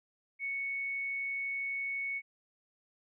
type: tone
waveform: sine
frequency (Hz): 2217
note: C#7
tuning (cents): 0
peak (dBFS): -33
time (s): 0.39-2.22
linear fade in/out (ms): 50
effects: none